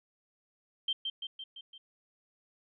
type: tone with echo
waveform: sine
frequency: 3142 Hz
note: G7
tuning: 3 cents sharp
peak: -28 dBFS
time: 0.88-0.93 s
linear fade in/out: 5 ms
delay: 170 ms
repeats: 5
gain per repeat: -4 dB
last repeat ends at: 1.78 s
effects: none